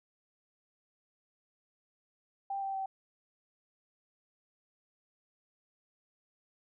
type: tone with pitch steps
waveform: sine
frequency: 788 / 779.8 / 771.8 Hz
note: G5 / G5 / G5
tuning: +9 / -9 / -27 cents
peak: -33 dBFS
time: 2.5-2.86 s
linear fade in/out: 5 ms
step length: 120 ms
effects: none